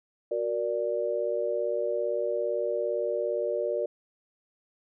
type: chord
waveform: sine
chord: Gb augmented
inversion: none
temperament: equal with one note detuned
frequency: 370 / 469.7 / 587.3 Hz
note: Gb4 / Bb4 / D5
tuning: 0 / +13 / 0 cents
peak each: -33 / -30 / -29 dBFS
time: 0.31-3.86 s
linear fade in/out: 5 ms
effects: none